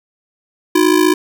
square ring-modulated tone, 337 Hz, E4, 38 cents sharp, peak -7 dBFS, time 0.75-1.14 s, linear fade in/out 5 ms, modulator 27.5 Hz, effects 7-bit

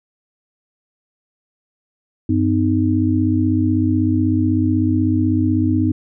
sine tone cluster, 96.4 / 253.7 / 309.8 Hz, G2 / B3 / D#4, -28 / +47 / -7 cents, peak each -18 dBFS, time 2.29-5.92 s, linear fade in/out 5 ms, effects none

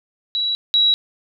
sine tone pair in turn, 3908 / 3883 Hz, B7 / B7, -19 / -30 cents, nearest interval unison, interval 11 cents, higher first, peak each -18 / -12 dBFS, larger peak second, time 0.35-0.55 / 0.74-0.94 s, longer neither, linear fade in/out 0 ms, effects none

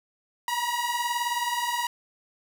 sawtooth beating tone pair, 950 / 969 Hz, A#5 / B5, +33 / -33 cents, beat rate 19 Hz, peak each -25 dBFS, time 0.48-1.87 s, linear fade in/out 2 ms, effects none

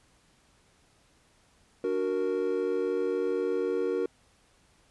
triangle chord, D augmented, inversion none, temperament equal, 293.7 / 370 / 466.2 Hz, D4 / F#4 / A#4, 0 / 0 / 0 cents, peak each -33 / -28 / -27 dBFS, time 1.84-4.06 s, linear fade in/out 2 ms, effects pink hiss -64 dBFS RMS until 4.9 s + resampled to 24000 Hz

